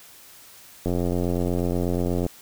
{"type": "click train", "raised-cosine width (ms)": 2, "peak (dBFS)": -12, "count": 125, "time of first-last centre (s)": [0.86, 2.264], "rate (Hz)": 88.3, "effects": ["white hiss -48 dBFS RMS until 2.41 s"]}